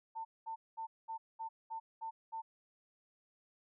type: tone bursts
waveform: sine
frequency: 898 Hz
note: A5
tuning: 35 cents sharp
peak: -39 dBFS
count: 8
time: 0.15-2.42 s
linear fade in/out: 20 ms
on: 100 ms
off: 210 ms
effects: none